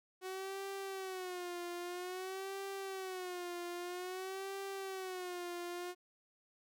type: tone with vibrato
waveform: sawtooth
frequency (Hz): 370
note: F#4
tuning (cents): 0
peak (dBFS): -37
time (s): 0.21-5.95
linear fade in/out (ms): 50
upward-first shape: sine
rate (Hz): 0.51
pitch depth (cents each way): 100
effects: none